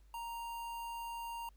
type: tone with notch filter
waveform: square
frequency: 932.3 Hz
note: A#5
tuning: in tune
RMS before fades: -43 dBFS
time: 0.14-1.49 s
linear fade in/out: 2 ms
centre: 5400 Hz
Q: 1.3
effects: added 50 Hz sine -59 dBFS peak until 1.56 s + pink hiss -75 dBFS RMS until 1.56 s